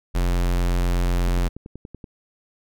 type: tone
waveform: square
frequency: 44.09 Hz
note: F1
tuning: 17 cents sharp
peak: -19 dBFS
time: 0.14-1.49 s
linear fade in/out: 20 ms
type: click train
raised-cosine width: 3 ms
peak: -24 dBFS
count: 9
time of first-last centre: 1.28-2.042 s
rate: 10.5 Hz
effects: none